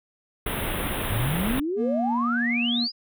pink band-stop noise, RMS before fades -28 dBFS, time 0.46-1.6 s, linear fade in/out 5 ms, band 3700 to 9100 Hz, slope 96 dB/octave
sine exponential sweep, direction up, 90.9 to 5100 Hz, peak -24 dBFS, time 1.08-2.92 s, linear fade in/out 50 ms
triangle tone, 237.7 Hz, A#3, 34 cents sharp, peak -22 dBFS, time 1.76-2.88 s, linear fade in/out 50 ms
effects none

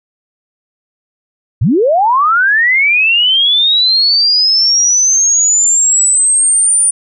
sine linear sweep, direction up, 82.41 to 9397 Hz, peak -7 dBFS, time 1.61-6.91 s, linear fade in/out 10 ms, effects none

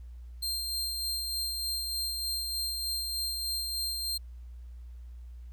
sawtooth tone with tremolo, 4178 Hz, C8, 3 cents flat, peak -27 dBFS, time 0.42-4.18 s, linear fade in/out 10 ms, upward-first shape sine, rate 3.3 Hz, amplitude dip 30%, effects added 60 Hz sine -42 dBFS peak until 5.52 s + pink hiss -71 dBFS RMS until 5.52 s

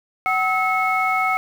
sine tone cluster, 754 / 1291 / 2191 Hz, F#5 / E6 / C#7, +32 / -37 / -21 cents, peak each -21 dBFS, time 0.26-1.37 s, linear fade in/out 0 ms, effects tanh soft clip ceiling -8 dBFS + 7-bit

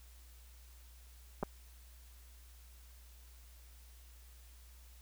clicks, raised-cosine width 1 ms, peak -22 dBFS, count 2, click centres 1.428 / 1.433 s, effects added 60 Hz sine -55 dBFS peak until 5.01 s + white hiss -64 dBFS RMS until 5.01 s

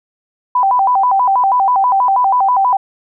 sine tone with vibrato, 880 Hz, A5, in tune, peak -9 dBFS, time 0.55-2.77 s, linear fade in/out 5 ms, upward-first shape square, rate 6.2 Hz, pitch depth 210 cents each way, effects none

